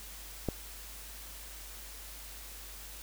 click, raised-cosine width 2 ms, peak -17 dBFS, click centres 0.487 s, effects added 50 Hz sine -49 dBFS peak until 3.02 s + white hiss -48 dBFS RMS until 3.02 s

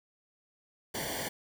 pink noise with comb filter, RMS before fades -36 dBFS, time 0.94-1.29 s, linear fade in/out 10 ms, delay 0.77 ms, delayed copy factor -0.95, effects none

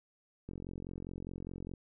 click train, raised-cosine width 3 ms, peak -30 dBFS, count 57, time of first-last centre 0.49-1.737 s, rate 44.9 Hz, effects none

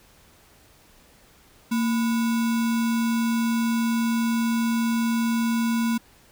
sine tone with sample-and-hold, 230 Hz, A#3, 23 cents flat, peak -20 dBFS, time 1.71-5.98 s, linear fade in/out 10 ms, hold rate 1225 Hz, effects pink hiss -55 dBFS RMS until 6.31 s

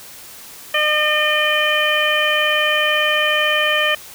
harmonic tone with a mistuned harmonic, 606 Hz, D#5, 46 cents flat, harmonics 1 / 2 / 3 / 4 / 5, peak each -21 / -23 / -19 / -21 / -20 dBFS, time 0.74-3.95 s, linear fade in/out 5 ms, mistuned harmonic 5, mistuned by +16 cents, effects white hiss -38 dBFS RMS until 4.14 s

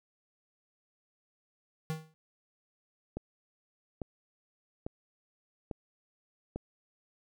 square tone with exponential decay, 158.1 Hz, D#3, 28 cents sharp, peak -30 dBFS, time 1.9-2.14 s, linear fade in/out 0 ms, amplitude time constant 51 ms
click train, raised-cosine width 2 ms, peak -23 dBFS, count 5, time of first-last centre 3.17-6.56 s, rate 1.18 Hz
effects none

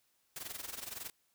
white noise with amplitude modulation, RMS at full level -41 dBFS, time 0.36-1.1 s, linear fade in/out 2 ms, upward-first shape sine, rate 21.7 Hz, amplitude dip 80%, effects white hiss -75 dBFS RMS until 1.34 s

